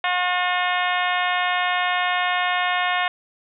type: harmonic tone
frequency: 360 Hz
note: F#4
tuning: 47 cents flat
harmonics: 2 / 3 / 4 / 5 / 6 / 7 / 8 / 9 / 10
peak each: -24 / -26 / -29 / -26 / -28 / -32 / -31 / -35 / -34 dBFS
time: 0.04-3.08 s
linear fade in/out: 2 ms
effects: none